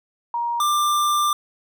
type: tone pair in turn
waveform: sine / square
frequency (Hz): 944 / 1187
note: A#5 / D6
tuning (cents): +22 / +18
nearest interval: major third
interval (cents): 396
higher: second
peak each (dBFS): -21 / -18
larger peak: second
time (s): 0.34-0.6 / 0.6-1.33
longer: second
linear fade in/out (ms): 2
effects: none